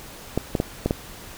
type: clicks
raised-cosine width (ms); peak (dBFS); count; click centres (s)
2; -7; 5; 0.376 / 0.552 / 0.601 / 0.86 / 0.909
effects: pink hiss -41 dBFS RMS until 1.37 s